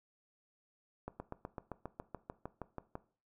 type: slowing click train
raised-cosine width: 1 ms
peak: -27 dBFS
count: 14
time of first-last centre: 1.08-2.954 s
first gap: 120 ms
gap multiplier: 1.03
effects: noise-tail reverb RT60 0.4 s tail -17 dB re dry